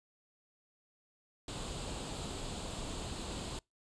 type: noise with comb filter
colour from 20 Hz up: pink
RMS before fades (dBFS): -41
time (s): 1.48-3.59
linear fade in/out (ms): 2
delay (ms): 0.26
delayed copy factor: +0.55
effects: noise-tail reverb RT60 0.2 s tail -26 dB re dry + resampled to 22050 Hz